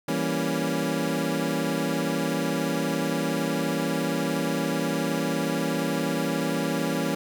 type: chord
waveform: 25% pulse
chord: E diminished seventh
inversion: none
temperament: equal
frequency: 164.81 / 196 / 233.1 / 277.2 Hz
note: E3 / G3 / Bb3 / Db4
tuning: 0 / 0 / 0 / 0 cents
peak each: -26 / -28 / -27 / -25 dBFS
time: 0.08-7.15 s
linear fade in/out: 5 ms
effects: none